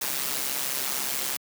white noise with amplitude modulation, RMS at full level -26 dBFS, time 0.01-1.37 s, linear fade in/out 5 ms, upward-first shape sine, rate 134 Hz, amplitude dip 70%, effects high-pass 150 Hz 12 dB/octave

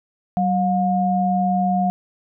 sine tone pair together, 189.4 / 715.6 Hz, F#3 / F5, +41 / +42 cents, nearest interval octave + major seventh, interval 2301 cents, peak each -19 dBFS, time 0.37-1.9 s, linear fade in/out 0 ms, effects none

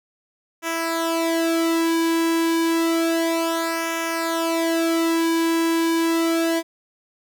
sawtooth tone with flanger, 330.3 Hz, E4, 4 cents sharp, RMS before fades -21 dBFS, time 0.62-6.63 s, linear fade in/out 50 ms, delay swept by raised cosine 0.23 to 1.63 ms, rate 0.3 Hz, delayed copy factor -0.75, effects none

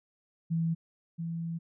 sine tone pair in turn, 164.81 / 166.44 Hz, E3 / E3, 0 / +17 cents, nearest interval unison, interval 17 cents, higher second, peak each -26 / -32 dBFS, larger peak first, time 0.5-0.75 / 1.18-1.59 s, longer second, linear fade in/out 20 ms, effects none

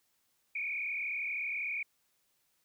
sine tone with frequency modulation, 2335 Hz, D7, 11 cents flat, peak -33 dBFS, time 0.55-1.83 s, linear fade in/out 5 ms, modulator 36.4 Hz, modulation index 3.5, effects white hiss -75 dBFS RMS until 2.64 s

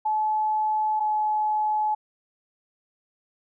sine tone pair in turn, 860 / 853.6 Hz, A5 / G#5, -40 / +47 cents, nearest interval unison, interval 13 cents, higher first, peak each -21 dBFS, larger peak neither, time 0.05-1 / 1-1.95 s, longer neither, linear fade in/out 10 ms, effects none

